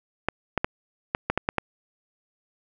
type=clicks; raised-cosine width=0.5 ms; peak=-7 dBFS; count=8; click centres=0.286 / 0.577 / 0.645 / 1.149 / 1.3 / 1.376 / 1.489 / 1.583 s; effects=none